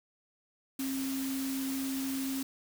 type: tone in noise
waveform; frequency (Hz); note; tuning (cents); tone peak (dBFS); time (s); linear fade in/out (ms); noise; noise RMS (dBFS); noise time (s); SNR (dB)
sine; 267.9; C4; +41; -32; 0.79-2.43; 5; white; -41; 0.79-2.43; +6
effects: none